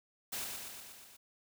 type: noise with echo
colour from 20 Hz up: white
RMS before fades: -39 dBFS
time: 0.32-0.45 s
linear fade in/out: 10 ms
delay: 120 ms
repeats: 6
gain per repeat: -3 dB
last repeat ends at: 1.17 s
effects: none

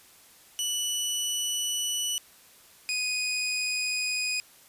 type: tone pair in turn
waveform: 20% pulse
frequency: 2960 / 2489 Hz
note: F#7 / D#7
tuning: 0 / 0 cents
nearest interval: minor third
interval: 300 cents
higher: first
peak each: -22 dBFS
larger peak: neither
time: 0.59-2.18 / 2.89-4.4 s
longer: first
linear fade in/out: 0 ms
effects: white hiss -55 dBFS RMS until 4.68 s + resampled to 32000 Hz

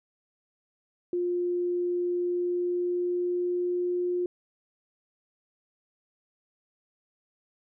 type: tone with pitch glide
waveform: sine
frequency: 353.3 to 356 Hz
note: F4 to F4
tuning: +20 to +33 cents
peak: -25 dBFS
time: 1.13-4.26 s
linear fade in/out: 2 ms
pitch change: +13 cents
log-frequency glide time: 2.18-4.09 s
effects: none

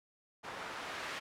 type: noise with low-pass filter sweep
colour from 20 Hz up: blue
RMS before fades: -43 dBFS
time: 0.43-1.2 s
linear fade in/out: 20 ms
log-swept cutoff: 1100 to 1800 Hz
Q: 0.79
effects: none

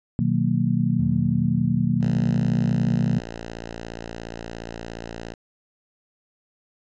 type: chord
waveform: sine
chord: B major seventh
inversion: none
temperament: just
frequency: 123.47 / 154.34 / 185.21 / 231.5 Hz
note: B2 / D#3 / F#3 / A#3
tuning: 0 / -14 / +2 / -12 cents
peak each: -24 dBFS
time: 0.19-3.19 s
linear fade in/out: 0 ms
type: tone with exponential decay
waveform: triangle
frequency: 82.41 Hz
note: E2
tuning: in tune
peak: -28 dBFS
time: 0.99-4.35 s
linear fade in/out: 5 ms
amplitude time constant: 730 ms
type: tone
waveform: 5% pulse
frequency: 57.1 Hz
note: A#1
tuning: 35 cents flat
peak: -22 dBFS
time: 2.01-5.34 s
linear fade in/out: 5 ms
effects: resampled to 16000 Hz

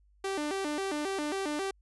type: tone with vibrato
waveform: sawtooth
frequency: 340.3 Hz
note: F4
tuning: 45 cents flat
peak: -27 dBFS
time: 0.24-1.71 s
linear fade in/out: 5 ms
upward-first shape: square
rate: 3.7 Hz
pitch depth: 230 cents each way
effects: added 50 Hz sine -61 dBFS peak until 1.81 s + resampled to 24000 Hz

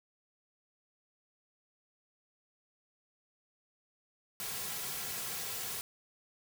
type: noise with comb filter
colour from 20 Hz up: white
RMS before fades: -39 dBFS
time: 4.4-5.81 s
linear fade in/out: 0 ms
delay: 3.3 ms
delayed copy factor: -0.6
effects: none

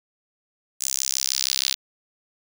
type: tone with high-pass filter sweep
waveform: sawtooth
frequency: 66.4 Hz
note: C2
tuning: 26 cents sharp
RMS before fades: -25 dBFS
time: 0.8-1.75 s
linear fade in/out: 20 ms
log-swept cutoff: 7000 to 4000 Hz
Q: 2.3
effects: none

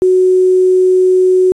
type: tone with quantisation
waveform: sine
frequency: 370 Hz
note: F#4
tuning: in tune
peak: -6 dBFS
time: 0.02-1.52 s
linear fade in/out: 0 ms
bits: 6
effects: resampled to 24000 Hz

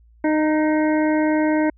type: harmonic tone with a mistuned harmonic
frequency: 307.9 Hz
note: D#4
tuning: 18 cents flat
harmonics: 1 / 2 / 3 / 5 / 6 / 7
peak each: -17 / -23 / -27 / -31 / -33 / -34 dBFS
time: 0.24-1.7 s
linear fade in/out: 5 ms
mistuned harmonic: 6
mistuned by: +32 cents
effects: added 57 Hz sine -49 dBFS peak until 1.77 s

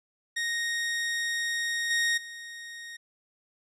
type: tone with level steps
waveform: sawtooth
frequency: 1864.7 Hz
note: A#6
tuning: in tune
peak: -24 / -20 / -36 dBFS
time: 0.36-2.97 s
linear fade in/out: 10 ms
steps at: 1.9 / 2.17 s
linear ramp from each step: 10 ms
effects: low-pass 9000 Hz 12 dB/octave

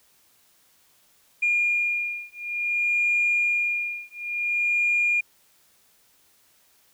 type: beating tone pair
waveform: sine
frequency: 2418 / 2418.56 Hz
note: D7 / D#7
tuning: +50 / -50 cents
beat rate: 0.56 Hz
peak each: -24 dBFS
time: 1.42-5.21 s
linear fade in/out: 10 ms
effects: tanh soft clip ceiling -14 dBFS + white hiss -61 dBFS RMS until 6.93 s

